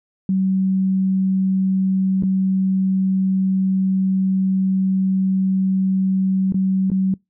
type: tone with dropouts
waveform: sine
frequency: 190 Hz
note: F#3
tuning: 46 cents sharp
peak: -15 dBFS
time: 0.29-7.14 s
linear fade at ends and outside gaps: 2 ms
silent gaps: 2.225-2.234 / 6.523-6.543 / 6.902-6.916 s
effects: noise-tail reverb RT60 0.2 s tail -26 dB re dry